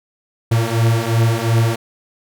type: beating tone pair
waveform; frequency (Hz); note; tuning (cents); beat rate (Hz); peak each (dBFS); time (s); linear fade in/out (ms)
45% pulse; 113 / 115.8; A2 / A#2; +47 / -11; 2.8; -17 / -16; 0.51-1.76; 10
effects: none